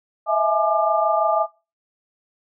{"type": "tone cluster", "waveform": "sine", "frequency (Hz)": [641, 667, 846, 1196], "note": ["E5", "E5", "G#5", "D6"], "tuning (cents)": [-49, 20, 32, 31], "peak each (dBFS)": -22, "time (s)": [0.26, 1.47], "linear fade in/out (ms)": 50, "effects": ["noise-tail reverb RT60 0.3 s tail -21 dB re dry"]}